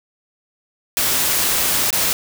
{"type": "noise with dropouts", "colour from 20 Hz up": "white", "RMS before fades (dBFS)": -18, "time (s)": [0.97, 2.13], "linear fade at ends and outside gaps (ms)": 0, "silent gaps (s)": [1.905, 1.928], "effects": []}